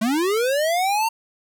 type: linear sweep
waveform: square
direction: up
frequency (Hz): 207.7 to 920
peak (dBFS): -19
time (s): 0.01-1.09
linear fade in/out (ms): 10
effects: none